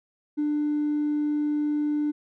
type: tone with hard clipping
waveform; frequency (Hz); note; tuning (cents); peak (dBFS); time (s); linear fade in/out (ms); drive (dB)
sine; 297.1; D4; +20; -23; 0.37-2.12; 20; 1
effects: none